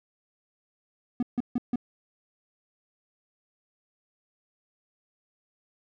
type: tone bursts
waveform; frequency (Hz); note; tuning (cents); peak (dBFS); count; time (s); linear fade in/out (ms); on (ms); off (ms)
triangle; 244.1; B3; -20; -21; 4; 1.2-1.758; 2; 27; 150
effects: none